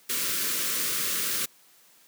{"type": "band-stop noise", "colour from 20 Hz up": "white", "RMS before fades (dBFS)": -28, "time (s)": [0.09, 1.46], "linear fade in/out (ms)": 10, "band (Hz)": [550, 1100], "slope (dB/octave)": 48, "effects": ["white hiss -58 dBFS RMS until 2.07 s", "high-pass 150 Hz 12 dB/octave"]}